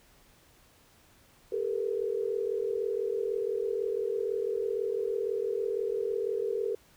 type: tone cluster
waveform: sine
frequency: 397.2 / 443.3 / 481.2 Hz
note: G4 / A4 / B4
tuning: +23 / +13 / -45 cents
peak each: -32 / -32 / -34 dBFS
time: 1.52-6.75 s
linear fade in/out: 5 ms
effects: pink hiss -61 dBFS RMS until 6.96 s